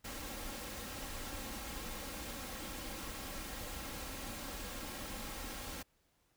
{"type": "noise with comb filter", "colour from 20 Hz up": "pink", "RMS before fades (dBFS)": -44, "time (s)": [0.04, 5.83], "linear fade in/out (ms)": 10, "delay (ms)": 3.7, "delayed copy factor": 0.55, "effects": ["pink hiss -75 dBFS RMS until 6.36 s"]}